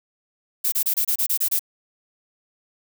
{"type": "noise bursts", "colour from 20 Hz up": "violet", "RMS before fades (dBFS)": -21, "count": 9, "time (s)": [0.64, 1.594], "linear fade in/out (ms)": 10, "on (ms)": 82, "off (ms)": 27, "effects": []}